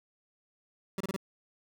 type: tone bursts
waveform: 25% pulse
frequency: 192.5 Hz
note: G3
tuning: 31 cents flat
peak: -28 dBFS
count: 4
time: 0.98-1.164 s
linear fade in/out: 2 ms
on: 25 ms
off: 28 ms
effects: 11-bit